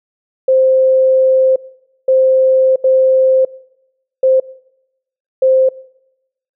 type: tone bursts at uneven times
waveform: sine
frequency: 523.3 Hz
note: C5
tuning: in tune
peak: -7 dBFS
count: 5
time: 0.48-1.56 / 2.08-2.76 / 2.84-3.45 / 4.23-4.4 / 5.42-5.69 s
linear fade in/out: 5 ms
effects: noise-tail reverb RT60 0.9 s tail -22 dB re dry

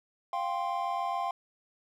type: chord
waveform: triangle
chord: F suspended second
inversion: none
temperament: just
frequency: 698.5 / 785.8 / 1047.7 Hz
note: F5 / G5 / C6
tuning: 0 / +4 / +2 cents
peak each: -32 dBFS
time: 0.33-1.31 s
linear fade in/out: 2 ms
effects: none

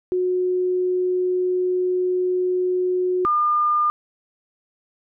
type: tone pair in turn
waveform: sine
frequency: 364.7 / 1207 Hz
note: F#4 / D6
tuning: -25 / +47 cents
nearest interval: octave + major sixth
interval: 2072 cents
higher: second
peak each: -18 / -16 dBFS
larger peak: second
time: 0.12-3.25 / 3.25-3.9 s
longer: first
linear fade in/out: 0 ms
effects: none

